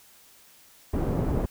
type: low-pass noise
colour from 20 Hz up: pink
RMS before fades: -26 dBFS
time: 0.93-1.46 s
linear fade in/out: 10 ms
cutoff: 560 Hz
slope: 12 dB/octave
effects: white hiss -55 dBFS RMS until 1.5 s